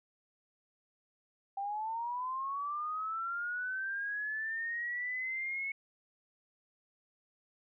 sine linear sweep, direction up, 781 to 2205 Hz, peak -34 dBFS, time 1.57-5.72 s, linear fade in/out 5 ms, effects none

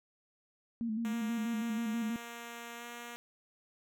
sine tone with vibrato, 224.3 Hz, A3, 34 cents sharp, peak -32 dBFS, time 0.81-2.16 s, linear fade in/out 0 ms, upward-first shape square, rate 6.2 Hz, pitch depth 57 cents each way
5% pulse tone with pitch glide, 235.1 to 237.8 Hz, A#3 to A#3, +15 to +35 cents, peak -32 dBFS, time 1.05-3.16 s, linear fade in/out 0 ms, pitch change +20 cents, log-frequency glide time 2.76-2.84 s
effects none

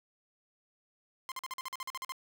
sawtooth tone bursts, 1046.5 Hz, C6, in tune, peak -33 dBFS, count 12, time 1.29-2.121 s, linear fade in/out 0 ms, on 28 ms, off 45 ms, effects none

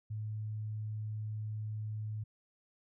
sine tone, 107.5 Hz, A2, 40 cents flat, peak -36 dBFS, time 0.1-2.24 s, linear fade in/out 10 ms, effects none

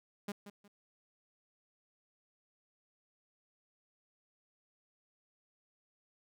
sawtooth tone with echo, 203.3 Hz, G#3, 37 cents flat, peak -33 dBFS, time 0.28-0.32 s, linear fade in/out 5 ms, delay 180 ms, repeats 2, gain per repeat -11 dB, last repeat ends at 0.68 s, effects none

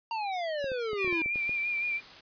square exponential sweep, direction down, 932.3 to 318.4 Hz, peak -31 dBFS, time 0.11-1.22 s, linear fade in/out 2 ms
clicks, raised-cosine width 2 ms, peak -29 dBFS, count 9, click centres 0.643 / 0.718 / 0.932 / 1.046 / 1.077 / 1.127 / 1.26 / 1.358 / 1.494 s
sine tone with vibrato, 2384 Hz, D7, 25 cents sharp, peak -28 dBFS, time 0.97-2.01 s, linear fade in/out 50 ms, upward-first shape sine, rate 5.9 Hz, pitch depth 39 cents each way
white noise, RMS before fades -48 dBFS, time 1.34-2.21 s, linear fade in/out 10 ms
effects resampled to 11025 Hz

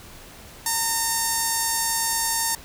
5% pulse tone with notch filter, 914 Hz, A#5, 34 cents flat, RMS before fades -24 dBFS, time 0.66-2.55 s, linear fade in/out 2 ms, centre 3000 Hz, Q 0.81, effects pink hiss -44 dBFS RMS until 2.64 s

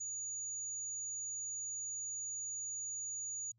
sine tone, 6750 Hz, G#8, 27 cents sharp, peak -39 dBFS, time 0-3.52 s, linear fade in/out 10 ms, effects added 114 Hz sine -70 dBFS peak until 3.58 s

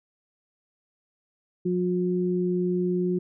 sine tone pair together, 179.8 / 359.6 Hz, F#3 / F#4, -49 / -49 cents, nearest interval octave, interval 1200 cents, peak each -25 dBFS, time 1.65-3.19 s, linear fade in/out 10 ms, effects none

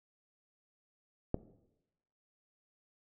click, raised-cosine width 2 ms, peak -17 dBFS, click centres 1.344 s, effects noise-tail reverb RT60 0.9 s tail -17 dB re dry

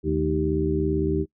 harmonic tone with a mistuned harmonic, 77.78 Hz, D#2, in tune, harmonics 1 / 2 / 3 / 4 / 5, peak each -28 / -28 / -32 / -26 / -25 dBFS, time 0.03-1.26 s, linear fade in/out 50 ms, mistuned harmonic 3, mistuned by -110 cents, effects noise-tail reverb RT60 0.1 s tail -22 dB re dry

